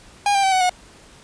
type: tone with pitch steps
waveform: 45% pulse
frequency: 813 / 790.8 / 769.1 / 748.1 / 727.7 Hz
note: G#5 / G5 / G5 / F#5 / F#5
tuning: -37 / +15 / -33 / +19 / -29 cents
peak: -15 dBFS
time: 0.26-0.695 s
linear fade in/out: 2 ms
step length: 87 ms
effects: pink hiss -47 dBFS RMS until 1.23 s + resampled to 22050 Hz